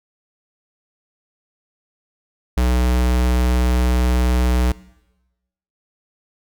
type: tone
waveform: square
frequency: 61.74 Hz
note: B1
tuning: in tune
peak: -15 dBFS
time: 2.57-4.72 s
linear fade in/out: 5 ms
effects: noise-tail reverb RT60 1.0 s tail -20 dB re dry